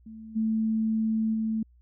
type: tone with level steps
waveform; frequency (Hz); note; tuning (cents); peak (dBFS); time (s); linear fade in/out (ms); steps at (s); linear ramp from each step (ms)
sine; 220.7; A3; +5; -40 / -23 / -25; 0.06-1.63; 5; 0.35 / 1.33; 20
effects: added 60 Hz sine -55 dBFS peak until 1.81 s